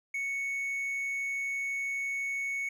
triangle tone, 2217 Hz, C#7, in tune, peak -29 dBFS, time 0.14-2.69 s, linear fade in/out 5 ms, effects none

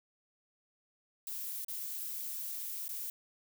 violet noise with dropouts, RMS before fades -40 dBFS, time 1.27-3.1 s, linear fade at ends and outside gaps 1 ms, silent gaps 1.647-1.683 / 2.881-2.891 s, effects none

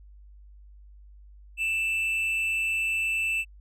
triangle tone with amplitude modulation, 2654 Hz, E7, 11 cents sharp, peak -21 dBFS, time 1.57-3.45 s, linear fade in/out 50 ms, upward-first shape sine, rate 229 Hz, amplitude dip 40%, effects added 50 Hz sine -47 dBFS peak until 3.6 s

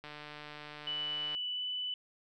click train, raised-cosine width 0.3 ms, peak -30 dBFS, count 196, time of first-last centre 0.04-1.349 s, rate 149 Hz
sine tone with pitch glide, 2971 to 2988 Hz, F#7 to F#7, +6 to +16 cents, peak -34 dBFS, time 0.87-1.94 s, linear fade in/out 2 ms, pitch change +10 cents, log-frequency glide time 1.51-1.62 s
effects none

